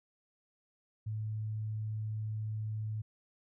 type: tone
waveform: sine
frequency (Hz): 108.2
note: A2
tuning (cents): -29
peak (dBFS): -34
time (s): 1.06-3.02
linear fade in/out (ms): 10
effects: none